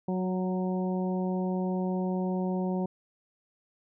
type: harmonic tone with a mistuned harmonic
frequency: 185 Hz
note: F#3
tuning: in tune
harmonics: 1 / 2 / 3 / 4 / 5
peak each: -28 / -34 / -38 / -40 / -42 dBFS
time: 0.08-2.86 s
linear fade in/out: 5 ms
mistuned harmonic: 2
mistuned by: -16 cents
effects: none